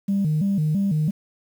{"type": "tone with vibrato", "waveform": "sine", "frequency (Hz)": 174.61, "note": "F3", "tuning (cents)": 0, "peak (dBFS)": -17, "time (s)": [0.08, 1.11], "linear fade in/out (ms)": 10, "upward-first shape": "square", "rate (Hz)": 3, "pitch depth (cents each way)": 220, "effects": ["tanh soft clip ceiling -15 dBFS", "8-bit"]}